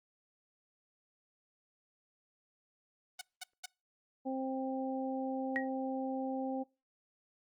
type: tone bursts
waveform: 5% pulse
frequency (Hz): 740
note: F#5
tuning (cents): 0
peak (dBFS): -29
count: 3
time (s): 3.19-3.659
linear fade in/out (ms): 5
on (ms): 23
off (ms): 200
type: harmonic tone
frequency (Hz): 263.8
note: C4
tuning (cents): +14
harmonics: 1 / 2 / 3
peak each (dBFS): -36 / -40 / -41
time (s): 4.25-6.64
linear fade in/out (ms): 20
type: tone with exponential decay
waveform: sine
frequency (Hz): 1896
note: A#6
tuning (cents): +29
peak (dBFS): -28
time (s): 5.56-5.69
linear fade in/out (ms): 0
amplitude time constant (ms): 27
effects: noise-tail reverb RT60 0.3 s tail -25 dB re dry + Opus 32 kbps